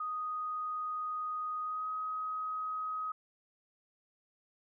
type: tone with pitch glide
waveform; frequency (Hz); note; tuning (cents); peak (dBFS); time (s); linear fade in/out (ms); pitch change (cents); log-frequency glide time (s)
sine; 1244.5 to 1262.6; D#6 to D#6; 0 to +25; -34; 0-3.12; 5; +25; 1.63-1.88
effects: none